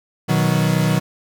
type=chord; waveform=40% pulse; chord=B major; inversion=none; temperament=equal with one note detuned; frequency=123.47 / 156.37 / 185 Hz; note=B2 / D#3 / F#3; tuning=0 / +9 / 0 cents; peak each=-20 / -17 / -19 dBFS; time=0.28-1 s; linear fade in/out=20 ms; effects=none